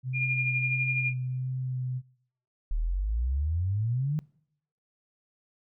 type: tone with vibrato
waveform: sine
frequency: 128.2 Hz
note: C3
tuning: 35 cents flat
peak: -29 dBFS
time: 0.03-2.02 s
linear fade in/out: 50 ms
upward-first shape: sine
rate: 1.5 Hz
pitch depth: 15 cents each way
type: tone with tremolo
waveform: sine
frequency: 2413 Hz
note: D7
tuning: 46 cents sharp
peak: -24 dBFS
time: 0.13-1.14 s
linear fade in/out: 50 ms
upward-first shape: sine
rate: 12 Hz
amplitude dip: 45%
type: exponential sweep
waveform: sine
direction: up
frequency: 36.3 to 156.8 Hz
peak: -25 dBFS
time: 2.71-4.19 s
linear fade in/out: 0 ms
effects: noise-tail reverb RT60 0.7 s tail -24 dB re dry